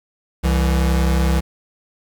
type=tone pair together; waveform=square; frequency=65.8 / 166.48 Hz; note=C2 / E3; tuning=+10 / +17 cents; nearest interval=octave + major third; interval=1607 cents; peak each=-16 / -22 dBFS; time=0.43-1.41 s; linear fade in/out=20 ms; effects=9-bit